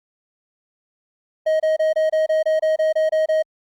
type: tone bursts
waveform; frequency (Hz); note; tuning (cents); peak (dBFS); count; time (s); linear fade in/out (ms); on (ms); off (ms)
triangle; 629; D#5; +19; -13; 12; 1.46-3.426; 10; 140; 26
effects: Opus 48 kbps